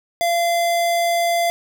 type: tone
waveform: square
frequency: 686 Hz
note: F5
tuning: 31 cents flat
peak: -17 dBFS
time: 0.21-1.5 s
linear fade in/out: 0 ms
effects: none